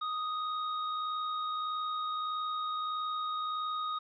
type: tone with amplitude modulation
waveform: square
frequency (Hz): 1246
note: D#6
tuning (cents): +2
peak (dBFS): -32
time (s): 0.01-3.99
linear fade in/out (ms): 10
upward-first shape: sine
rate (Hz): 61.6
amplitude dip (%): 25
effects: resampled to 11025 Hz + 11-bit